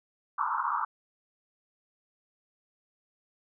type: band-pass noise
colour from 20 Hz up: pink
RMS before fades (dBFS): -30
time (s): 0.38-0.85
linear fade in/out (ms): 5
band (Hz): 890 to 1400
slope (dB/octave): 96
effects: none